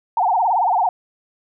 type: tone with vibrato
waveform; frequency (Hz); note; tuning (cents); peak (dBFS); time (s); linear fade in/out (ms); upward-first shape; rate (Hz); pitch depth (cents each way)
sine; 818; G#5; -26; -14; 0.17-0.89; 2; sine; 18; 240
effects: none